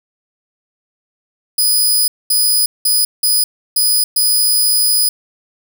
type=tone bursts at uneven times; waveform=10% pulse; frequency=4978 Hz; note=D#8; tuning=in tune; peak=-4 dBFS; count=6; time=1.58-2.08 / 2.3-2.66 / 2.85-3.05 / 3.23-3.44 / 3.76-4.04 / 4.16-5.09 s; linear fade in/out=5 ms; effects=7-bit

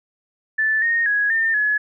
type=tone with pitch steps; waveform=sine; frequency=1754 / 1852 / 1666 / 1807 / 1698 Hz; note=A6 / A#6 / G#6 / A6 / G#6; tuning=-6 / -12 / +5 / +46 / +38 cents; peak=-16 dBFS; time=0.58-1.78 s; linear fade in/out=10 ms; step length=240 ms; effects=none

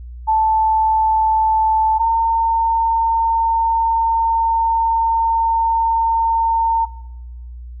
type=tone pair in turn; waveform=sine; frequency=879 / 909.5 Hz; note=A5 / A#5; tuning=-2 / -43 cents; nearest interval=minor second; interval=59 cents; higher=second; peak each=-12 dBFS; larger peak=neither; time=0.27-1.99 / 1.99-6.86 s; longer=second; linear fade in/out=20 ms; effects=noise-tail reverb RT60 0.9 s tail -20 dB re dry + added 60 Hz sine -30 dBFS peak until 7.8 s

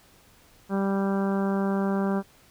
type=harmonic tone; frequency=196 Hz; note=G3; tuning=in tune; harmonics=1 / 2 / 3 / 4 / 5 / 6 / 7 / 8; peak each=-24 / -30 / -34 / -36 / -38 / -40 / -41 / -42 dBFS; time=0.69-2.23 s; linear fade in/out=50 ms; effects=pink hiss -57 dBFS RMS until 2.5 s

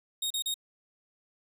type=tone bursts; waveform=sawtooth; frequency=3729 Hz; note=A#7; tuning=in tune; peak=-26 dBFS; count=3; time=0.22-0.542 s; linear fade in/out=5 ms; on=84 ms; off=35 ms; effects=none

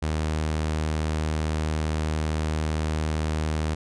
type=tone; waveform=sawtooth; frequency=77.7 Hz; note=D#2; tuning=2 cents flat; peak=-20 dBFS; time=0.02-3.75 s; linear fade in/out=10 ms; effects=resampled to 22050 Hz

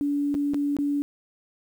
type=tone with dropouts; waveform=sine; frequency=287 Hz; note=D4; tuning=40 cents flat; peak=-22 dBFS; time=0.01-1.02 s; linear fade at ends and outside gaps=0 ms; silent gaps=0.343-0.35 / 0.536-0.544 / 0.767-0.787 s; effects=9-bit

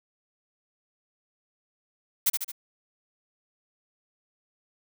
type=noise with echo; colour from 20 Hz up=blue; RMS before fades=-21 dBFS; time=2.26-2.3 s; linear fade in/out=10 ms; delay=73 ms; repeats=3; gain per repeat=-5 dB; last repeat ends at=2.519 s; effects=none

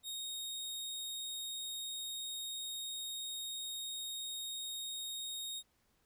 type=tone; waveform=sawtooth; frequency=3729 Hz; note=A#7; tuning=in tune; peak=-37 dBFS; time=0.03-5.63 s; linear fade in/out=50 ms; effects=pink hiss -75 dBFS RMS until 6.05 s

